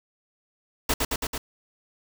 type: noise with echo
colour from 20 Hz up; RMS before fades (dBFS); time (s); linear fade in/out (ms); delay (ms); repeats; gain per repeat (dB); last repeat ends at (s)
pink; -23; 0.89-0.94; 5; 110; 4; -2; 1.38
effects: none